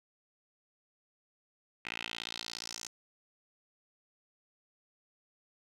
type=tone with band-pass filter sweep; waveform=10% pulse; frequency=57.1 Hz; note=A#1; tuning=35 cents flat; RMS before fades=-42 dBFS; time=1.85-2.88 s; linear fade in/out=5 ms; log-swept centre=2400 to 6500 Hz; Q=3; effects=none